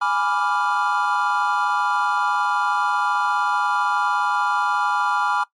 triangle chord, G# diminished seventh, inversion none, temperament equal, 830.6 / 987.8 / 1174.7 / 1396.9 Hz, G#5 / B5 / D6 / F6, 0 / 0 / 0 / 0 cents, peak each -22 dBFS, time 0.01-5.44 s, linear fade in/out 10 ms, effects noise-tail reverb RT60 0.1 s tail -19 dB re dry + MP3 48 kbps

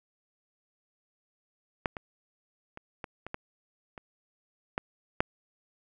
clicks, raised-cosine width 0.5 ms, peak -12 / -22 / -27 / -22 / -24 / -19 / -27 / -14 / -8 dBFS, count 9, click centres 1.858 / 1.968 / 2.774 / 3.042 / 3.266 / 3.344 / 3.978 / 4.779 / 5.205 s, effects none

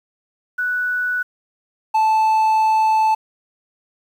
sine / triangle tone pair in turn, 1480 / 875.5 Hz, F#6 / A5, 0 / -9 cents, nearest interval major sixth, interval 909 cents, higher first, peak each -18 / -11 dBFS, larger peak second, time 0.58-1.23 / 1.94-3.15 s, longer second, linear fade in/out 10 ms, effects 8-bit

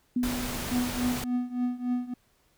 sine tone with exponential decay, 246.9 Hz, B3, in tune, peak -22 dBFS, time 0.16-1.08 s, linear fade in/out 5 ms, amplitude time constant 200 ms
pink noise, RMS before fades -34 dBFS, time 0.23-1.24 s, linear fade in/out 2 ms
triangle tone with tremolo, 246.9 Hz, B3, in tune, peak -21 dBFS, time 0.71-2.14 s, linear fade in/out 5 ms, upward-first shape triangle, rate 3.5 Hz, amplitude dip 90%
effects pink hiss -67 dBFS RMS until 2.57 s

